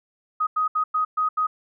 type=tone bursts at uneven times; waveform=sine; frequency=1254 Hz; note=D#6; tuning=13 cents sharp; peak=-19 dBFS; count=6; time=0.4-0.47 / 0.56-0.68 / 0.75-0.84 / 0.94-1.05 / 1.17-1.29 / 1.37-1.47 s; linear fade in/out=10 ms; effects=none